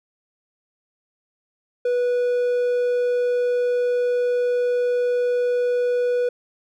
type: tone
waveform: triangle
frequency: 490 Hz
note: B4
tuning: 14 cents flat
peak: -16 dBFS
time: 1.85-6.29 s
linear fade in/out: 5 ms
effects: none